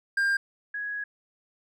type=tone pair in turn; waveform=triangle / sine; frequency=1600 / 1666.5 Hz; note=G6 / G#6; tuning=+35 / +5 cents; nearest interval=minor second; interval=70 cents; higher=second; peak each=-20 / -30 dBFS; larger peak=first; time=0.17-0.37 / 0.74-1.04 s; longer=second; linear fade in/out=5 ms; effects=none